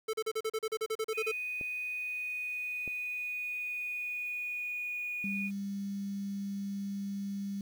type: tone bursts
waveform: square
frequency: 440 Hz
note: A4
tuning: in tune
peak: -31 dBFS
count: 14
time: 0.08-1.318 s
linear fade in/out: 10 ms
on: 55 ms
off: 36 ms
type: tone with pitch glide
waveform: sine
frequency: 2489 to 2459 Hz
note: D#7 to D#7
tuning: 0 to -21 cents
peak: -34 dBFS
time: 1.12-5.51 s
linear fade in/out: 50 ms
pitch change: -21 cents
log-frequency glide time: 1.82-5.13 s
type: clicks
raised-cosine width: 2 ms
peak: -31 dBFS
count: 2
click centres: 1.612 / 2.877 s
type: tone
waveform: sine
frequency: 199 Hz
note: G3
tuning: 26 cents sharp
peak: -34 dBFS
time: 5.24-7.61 s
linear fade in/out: 2 ms
effects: 9-bit

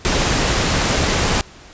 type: noise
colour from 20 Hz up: pink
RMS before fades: -17 dBFS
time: 0.05-1.41 s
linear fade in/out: 0 ms
effects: pink hiss -42 dBFS RMS until 1.73 s + resampled to 16000 Hz

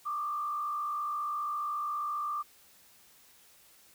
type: tone with frequency modulation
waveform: sine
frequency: 1186 Hz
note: D6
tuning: 17 cents sharp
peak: -31 dBFS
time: 0.05-2.43 s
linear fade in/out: 20 ms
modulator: 54.7 Hz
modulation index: 0.65
effects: white hiss -60 dBFS RMS until 3.94 s

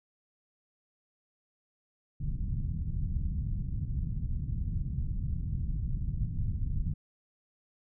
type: low-pass noise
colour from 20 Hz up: pink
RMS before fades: -32 dBFS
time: 2.2-6.94 s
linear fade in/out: 5 ms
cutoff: 160 Hz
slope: 24 dB/octave
effects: none

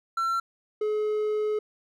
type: tone pair in turn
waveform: triangle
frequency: 1351 / 425.5 Hz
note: E6 / G#4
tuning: +42 / +42 cents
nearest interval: octave + minor sixth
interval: 2000 cents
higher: first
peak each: -22 / -22 dBFS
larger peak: neither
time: 0.17-0.4 / 0.81-1.59 s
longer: second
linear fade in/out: 5 ms
effects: none

